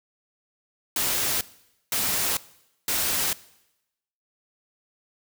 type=noise bursts; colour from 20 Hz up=white; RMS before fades=-25 dBFS; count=3; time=0.96-3.33 s; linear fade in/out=2 ms; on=450 ms; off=510 ms; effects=noise-tail reverb RT60 0.9 s tail -20 dB re dry